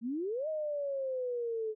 sine exponential two-way sweep, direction up then down, 219.5 to 633 to 428.1 Hz, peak -32 dBFS, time 0.01-1.75 s, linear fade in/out 50 ms, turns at 0.48 s, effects none

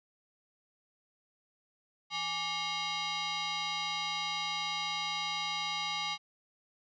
sine tone with frequency modulation, 832 Hz, G#5, 3 cents sharp, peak -32 dBFS, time 2.1-6.18 s, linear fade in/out 50 ms, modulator 999 Hz, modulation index 4, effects none

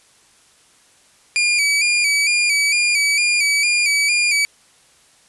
sawtooth tone with vibrato, 2349 Hz, D7, in tune, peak -11 dBFS, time 1.36-4.45 s, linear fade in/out 0 ms, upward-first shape square, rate 2.2 Hz, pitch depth 47 cents each way, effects white hiss -53 dBFS RMS until 5.28 s + resampled to 24000 Hz

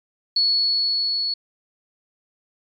sine tone with level ramp, 4393 Hz, C#8, 16 cents flat, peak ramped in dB -15 to -21 dBFS, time 0.36-1.34 s, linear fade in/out 5 ms, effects MP3 96 kbps

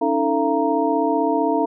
sine tone cluster, 280 / 315.6 / 445.4 / 681 / 933 Hz, C#4 / D#4 / A4 / F5 / A#5, +18 / +25 / +21 / -44 / +1 cents, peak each -23 dBFS, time 0.01-1.66 s, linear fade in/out 10 ms, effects none

